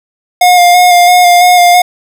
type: tone with vibrato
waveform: square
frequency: 712 Hz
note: F5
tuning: 33 cents sharp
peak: -3 dBFS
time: 0.41-1.82 s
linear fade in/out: 5 ms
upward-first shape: square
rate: 3 Hz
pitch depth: 18 cents each way
effects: none